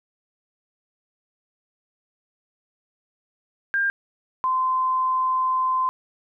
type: tone pair in turn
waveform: sine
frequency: 1600 / 1033.4 Hz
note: G6 / C6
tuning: +35 / -22 cents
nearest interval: minor sixth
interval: 757 cents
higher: first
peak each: -19 dBFS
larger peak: neither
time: 3.74-3.9 / 4.44-5.89 s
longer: second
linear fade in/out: 0 ms
effects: none